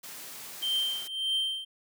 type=high-pass noise; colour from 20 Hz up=white; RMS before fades=-43 dBFS; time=0.03-1.08 s; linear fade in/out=10 ms; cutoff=140 Hz; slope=12 dB/octave
type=tone with tremolo; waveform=triangle; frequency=3136 Hz; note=G7; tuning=in tune; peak=-23 dBFS; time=0.62-1.65 s; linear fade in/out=10 ms; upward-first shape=triangle; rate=1.7 Hz; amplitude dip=85%
effects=none